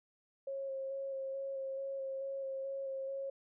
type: tone with vibrato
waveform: sine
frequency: 541 Hz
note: C#5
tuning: 42 cents flat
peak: -37 dBFS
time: 0.47-3.3 s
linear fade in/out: 5 ms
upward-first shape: square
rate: 2.3 Hz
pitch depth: 14 cents each way
effects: none